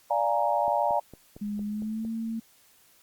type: chord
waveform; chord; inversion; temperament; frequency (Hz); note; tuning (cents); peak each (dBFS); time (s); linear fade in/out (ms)
sine; Bb dominant seventh; first; equal; 587.3 / 698.5 / 830.6 / 932.3; D5 / F5 / Ab5 / Bb5; 0 / 0 / 0 / 0; -28; 0.1-1; 10
type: click train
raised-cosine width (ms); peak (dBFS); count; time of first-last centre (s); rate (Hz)
2; -30; 7; 0.68-2.05; 4.38
type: tone with pitch glide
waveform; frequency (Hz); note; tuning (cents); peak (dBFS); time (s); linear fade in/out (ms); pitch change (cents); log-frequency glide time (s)
sine; 206.9 to 225.6; G#3 to A3; -6 to +44; -29; 1.41-2.4; 10; +150; 1.64-2.09
effects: white hiss -60 dBFS RMS until 3.02 s + Opus 48 kbps